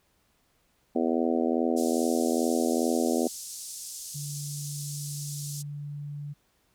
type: harmonic tone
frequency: 82.41 Hz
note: E2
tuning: in tune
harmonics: 3 / 4 / 5 / 6 / 7 / 8 / 9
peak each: -27 / -29 / -31 / -33 / -34 / -35 / -36 dBFS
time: 0.95-3.28 s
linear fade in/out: 10 ms
type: band-pass noise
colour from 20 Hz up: pink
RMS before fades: -40 dBFS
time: 1.76-5.63 s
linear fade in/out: 20 ms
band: 5400 to 11000 Hz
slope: 24 dB/octave
type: tone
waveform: sine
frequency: 145.3 Hz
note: D3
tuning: 18 cents flat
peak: -34 dBFS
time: 4.14-6.34 s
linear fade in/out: 20 ms
effects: pink hiss -69 dBFS RMS until 6.74 s

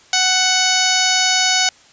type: harmonic tone with a mistuned harmonic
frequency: 745 Hz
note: F#5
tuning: 12 cents sharp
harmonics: 1 / 2 / 3 / 4 / 5 / 6 / 7 / 8 / 9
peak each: -22 / -22 / -22 / -22 / -22 / -22 / -22 / -22 / -22 dBFS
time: 0.13-1.69 s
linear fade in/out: 2 ms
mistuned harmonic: 3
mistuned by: -16 cents
effects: white hiss -48 dBFS RMS until 1.92 s + resampled to 16000 Hz

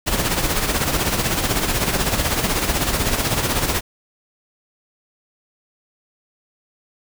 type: noise with tremolo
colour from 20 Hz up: pink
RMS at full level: -18 dBFS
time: 0.06-3.81 s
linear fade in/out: 20 ms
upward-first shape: sine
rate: 16 Hz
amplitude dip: 55%
effects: none

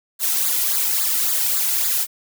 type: noise with flanger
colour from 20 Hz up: blue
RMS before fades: -20 dBFS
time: 0.19-2.07 s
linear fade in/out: 50 ms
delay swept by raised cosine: 0.34 to 1.84 ms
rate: 3.6 Hz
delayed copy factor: -0.75
effects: none

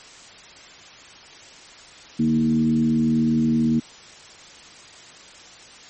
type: tone with frequency modulation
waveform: sine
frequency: 233.1 Hz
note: A#3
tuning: in tune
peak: -16 dBFS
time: 2.19-3.8 s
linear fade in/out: 10 ms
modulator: 81.8 Hz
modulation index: 0.71
effects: white hiss -44 dBFS RMS until 5.89 s + MP3 32 kbps

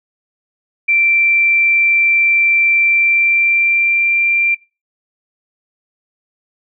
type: tone with pitch glide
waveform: sine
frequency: 2349 to 2368 Hz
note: D7 to D7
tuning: 0 to +14 cents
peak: -10 dBFS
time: 0.88-4.55 s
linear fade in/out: 10 ms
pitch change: +14 cents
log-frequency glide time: 2.83-4.27 s
effects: noise-tail reverb RT60 0.3 s tail -23 dB re dry

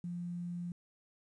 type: tone with quantisation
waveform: sine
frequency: 174.61 Hz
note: F3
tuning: in tune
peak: -37 dBFS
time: 0.04-0.72 s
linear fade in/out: 2 ms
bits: 11
effects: resampled to 22050 Hz

